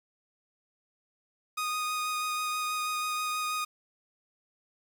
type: tone with vibrato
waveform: sawtooth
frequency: 1240 Hz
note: D#6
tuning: 6 cents flat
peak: -26 dBFS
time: 1.57-3.65 s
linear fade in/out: 10 ms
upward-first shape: sine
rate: 6.2 Hz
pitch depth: 9 cents each way
effects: 9-bit